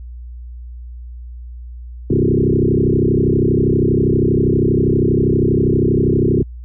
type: tone with frequency modulation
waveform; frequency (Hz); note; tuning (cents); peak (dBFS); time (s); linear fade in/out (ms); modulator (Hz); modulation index
sine; 245.7; B3; -9; -11; 2.1-6.43; 5; 32.5; 5
effects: added 60 Hz sine -29 dBFS peak until 6.64 s